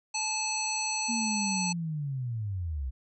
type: harmonic tone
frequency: 867 Hz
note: A5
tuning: 26 cents flat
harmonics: 1 / 3 / 5 / 7 / 9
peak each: -35 / -35 / -35 / -35 / -35 dBFS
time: 0.14-1.73 s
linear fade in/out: 10 ms
type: linear sweep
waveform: sine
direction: down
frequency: 236.1 to 60.8 Hz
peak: -30 dBFS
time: 1.08-2.91 s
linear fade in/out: 20 ms
effects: none